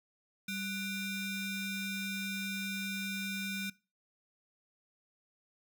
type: ring-modulated tone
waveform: 30% pulse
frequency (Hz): 1285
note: E6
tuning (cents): -45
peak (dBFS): -30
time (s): 0.48-3.7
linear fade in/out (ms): 5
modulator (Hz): 1090
effects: noise-tail reverb RT60 0.3 s tail -21 dB re dry